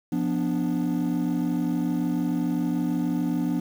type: chord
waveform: triangle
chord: B diminished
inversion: second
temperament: equal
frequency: 174.61 / 246.9 / 293.7 Hz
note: F3 / B3 / D4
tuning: 0 / 0 / 0 cents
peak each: -25 / -24 / -24 dBFS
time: 0.12-3.6 s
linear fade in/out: 5 ms
effects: tanh soft clip ceiling -16 dBFS + 8-bit